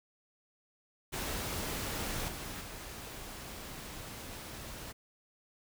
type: noise with level steps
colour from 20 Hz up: pink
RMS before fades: -37 / -42 / -45 dBFS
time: 1.12-4.93 s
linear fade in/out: 20 ms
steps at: 2.28 / 2.61 s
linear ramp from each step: 5 ms
effects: none